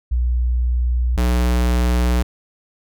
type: tone pair in turn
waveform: sine / square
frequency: 60.8 / 60.8 Hz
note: B1 / B1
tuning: -26 / -26 cents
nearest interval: unison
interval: 0 cents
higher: neither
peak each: -15 dBFS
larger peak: neither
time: 0.11-1.17 / 1.17-2.23 s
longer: neither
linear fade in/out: 10 ms
effects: none